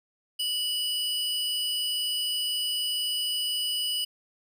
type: tone pair together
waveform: square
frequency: 2951 / 4963 Hz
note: F#7 / D#8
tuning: -5 / -5 cents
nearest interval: major sixth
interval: 900 cents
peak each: -28 / -34 dBFS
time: 0.39-4.05 s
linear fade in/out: 10 ms
effects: none